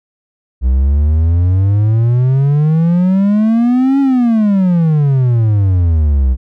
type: exponential two-way sweep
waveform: triangle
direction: up then down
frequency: 61.5 to 279.2 to 61.5 Hz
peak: -6 dBFS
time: 0.61-6.37 s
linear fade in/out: 50 ms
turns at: 4 s
effects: none